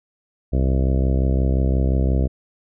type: harmonic tone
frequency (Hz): 65.7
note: C2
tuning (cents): +8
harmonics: 1 / 2 / 3 / 4 / 5 / 6 / 7 / 8 / 9 / 10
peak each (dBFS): -17 / -23 / -27 / -29 / -31 / -33 / -34 / -35 / -36 / -37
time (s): 0.52-2.28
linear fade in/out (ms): 20
effects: none